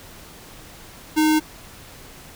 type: tone with sample-and-hold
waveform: sine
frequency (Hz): 311.1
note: D#4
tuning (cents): 0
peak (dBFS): -14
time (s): 1.16-1.4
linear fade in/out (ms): 20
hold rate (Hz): 1225
effects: pink hiss -43 dBFS RMS until 2.35 s